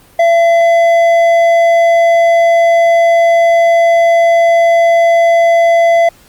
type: tone with hard clipping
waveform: sine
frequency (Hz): 675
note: E5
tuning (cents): +41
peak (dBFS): -7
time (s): 0.19-6.09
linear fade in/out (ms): 5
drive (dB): 6
effects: pink hiss -44 dBFS RMS until 6.28 s + Opus 32 kbps